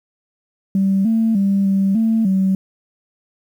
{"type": "tone with pitch steps", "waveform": "sine", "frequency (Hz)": [193.9, 224.5, 197.1, 194.5, 223.8, 190.9], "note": ["G3", "A3", "G3", "G3", "A3", "G3"], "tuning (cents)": [-19, 35, 10, -13, 30, -46], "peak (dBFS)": -12, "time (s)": [0.75, 2.55], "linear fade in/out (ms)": 2, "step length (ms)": 300, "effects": ["tanh soft clip ceiling -8 dBFS", "8-bit"]}